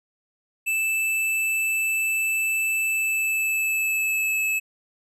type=tone with pitch glide; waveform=square; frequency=2637 to 2601 Hz; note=E7 to E7; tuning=0 to -24 cents; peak=-22 dBFS; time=0.66-4.6 s; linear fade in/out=20 ms; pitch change=-24 cents; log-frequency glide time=2.82-4.43 s; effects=none